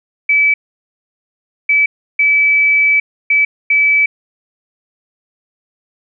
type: tone bursts at uneven times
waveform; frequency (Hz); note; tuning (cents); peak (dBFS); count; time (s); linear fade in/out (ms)
sine; 2300; D7; -37; -8; 5; 0.29-0.54 / 1.69-1.86 / 2.19-3 / 3.3-3.45 / 3.7-4.06; 5
effects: none